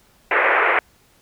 white band-pass noise, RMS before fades -17 dBFS, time 0.31-0.79 s, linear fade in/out 2 ms, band 360 to 2300 Hz, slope 48 dB/octave, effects pink hiss -56 dBFS RMS until 1.21 s

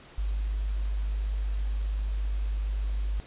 sine tone with quantisation, 50.7 Hz, G#1, 41 cents flat, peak -26 dBFS, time 0.18-3.2 s, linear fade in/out 0 ms, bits 9, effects pink hiss -51 dBFS RMS until 3.26 s + resampled to 8000 Hz

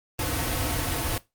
pink noise with comb filter, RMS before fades -27 dBFS, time 0.19-1.18 s, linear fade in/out 2 ms, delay 5 ms, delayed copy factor -0.9, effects noise-tail reverb RT60 0.2 s tail -18 dB re dry + Opus 24 kbps

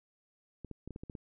clicks, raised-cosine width 3 ms, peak -30 dBFS, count 8, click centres 0.647 / 0.713 / 0.876 / 0.907 / 0.961 / 1.035 / 1.098 / 1.152 s, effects none

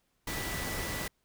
sine tone in noise, 1970 Hz, B6, 5 cents flat, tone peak -41 dBFS, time 0.27-1.08 s, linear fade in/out 5 ms, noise pink, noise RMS -36 dBFS, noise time 0.27-1.08 s, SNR -8 dB, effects pink hiss -75 dBFS RMS until 1.24 s

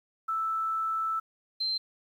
sine tone pair in turn, 1318.5 / 4122 Hz, E6 / C8, 0 / -27 cents, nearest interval octave + minor sixth, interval 1973 cents, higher second, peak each -27 dBFS, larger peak neither, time 0.28-1.2 / 1.6-1.78 s, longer first, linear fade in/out 10 ms, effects 10-bit

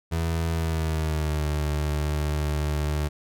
30% pulse tone with pitch glide, 82.41 to 74.7 Hz, E2 to D2, 0 to +30 cents, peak -21 dBFS, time 0.11-3.09 s, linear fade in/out 20 ms, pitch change -170 cents, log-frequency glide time 0.54-1.48 s, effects none

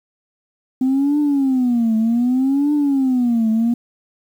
sine tone with vibrato, 255.4 Hz, C4, 42 cents flat, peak -12 dBFS, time 0.81-3.74 s, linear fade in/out 5 ms, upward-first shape triangle, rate 0.65 Hz, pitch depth 270 cents each way, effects tanh soft clip ceiling -11 dBFS + 8-bit

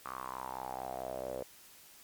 sawtooth tone with band-pass filter sweep, 64.5 Hz, C2, 24 cents flat, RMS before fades -41 dBFS, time 0.05-1.43 s, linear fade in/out 5 ms, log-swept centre 1200 to 530 Hz, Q 6.5, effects white hiss -57 dBFS RMS until 2.03 s + MP3 96 kbps

